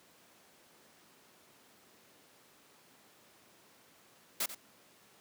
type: noise with echo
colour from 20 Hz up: white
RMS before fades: -33 dBFS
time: 4.4-4.46 s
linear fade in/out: 5 ms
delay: 89 ms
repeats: 1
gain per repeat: -12 dB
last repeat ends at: 4.549 s
effects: pink hiss -62 dBFS RMS until 5.2 s + high-pass 200 Hz 12 dB/octave